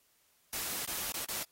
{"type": "noise with dropouts", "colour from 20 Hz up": "white", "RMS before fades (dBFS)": -37, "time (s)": [0.53, 1.43], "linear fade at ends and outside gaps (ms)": 0, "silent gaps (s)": [[0.851, 0.876], [1.121, 1.142], [1.247, 1.287]], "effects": ["white hiss -70 dBFS RMS until 1.51 s", "AAC 48 kbps"]}